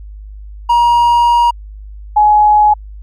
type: tone pair in turn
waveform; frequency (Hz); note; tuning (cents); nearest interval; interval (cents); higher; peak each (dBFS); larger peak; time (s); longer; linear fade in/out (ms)
triangle / sine; 950 / 841.7; A#5 / G#5; +33 / +23; major second; 210; first; -5; neither; 0.69-1.51 / 2.16-2.74; first; 10
effects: added 51 Hz sine -28 dBFS peak until 3.02 s